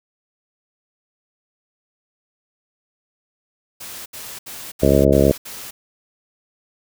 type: noise bursts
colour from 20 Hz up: white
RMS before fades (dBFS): -34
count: 6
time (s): 3.8-5.71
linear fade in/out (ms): 10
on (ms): 260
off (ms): 70
type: harmonic tone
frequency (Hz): 69.3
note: C#2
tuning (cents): 0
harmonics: 1 / 2 / 3 / 4 / 5 / 6 / 7 / 8 / 9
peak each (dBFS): -20 / -20 / -20 / -20 / -20 / -20 / -20 / -20 / -20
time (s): 4.82-5.32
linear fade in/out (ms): 10
effects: none